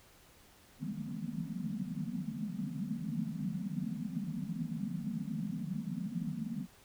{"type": "band-pass noise", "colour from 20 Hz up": "pink", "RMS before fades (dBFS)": -38, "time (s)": [0.79, 6.67], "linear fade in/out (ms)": 50, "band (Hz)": [150, 250], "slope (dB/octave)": 96, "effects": ["pink hiss -61 dBFS RMS until 6.84 s"]}